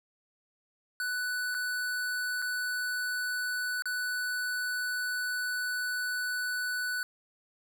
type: tone with dropouts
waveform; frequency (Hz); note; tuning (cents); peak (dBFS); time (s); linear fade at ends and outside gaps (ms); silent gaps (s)
square; 1489; F#6; +11; -31; 1-7.03; 1; 1.544-1.548 / 2.419-2.423 / 3.822-3.856
effects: none